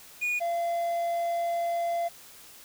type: tone pair in turn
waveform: triangle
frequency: 2451 / 684.6 Hz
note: D#7 / F5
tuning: -27 / -35 cents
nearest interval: octave + minor seventh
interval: 2208 cents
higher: first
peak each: -24 dBFS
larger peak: neither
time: 0.21-0.4 / 0.4-2.09 s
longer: second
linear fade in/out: 20 ms
effects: white hiss -50 dBFS RMS until 2.64 s